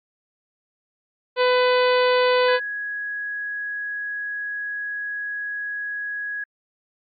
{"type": "harmonic tone", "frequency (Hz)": 500, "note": "B4", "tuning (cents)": 21, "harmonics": [1, 2, 3, 4, 5, 6, 7, 8, 9], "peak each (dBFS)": [-17, -23, -27, -29, -31, -33, -34, -35, -36], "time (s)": [1.36, 2.6], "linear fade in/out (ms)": 50}
{"type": "tone", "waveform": "sine", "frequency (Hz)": 1666, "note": "G#6", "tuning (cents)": 5, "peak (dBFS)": -26, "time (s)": [2.48, 6.44], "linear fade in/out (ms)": 5}
{"effects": ["Opus 48 kbps"]}